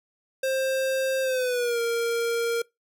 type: tone with pitch glide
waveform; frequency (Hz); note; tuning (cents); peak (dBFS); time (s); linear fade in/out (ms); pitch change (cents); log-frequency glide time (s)
square; 529 to 465.9; C5 to A#4; +19 to -1; -24; 0.43-2.62; 5; -220; 1.22-1.8
effects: noise-tail reverb RT60 0.2 s tail -24 dB re dry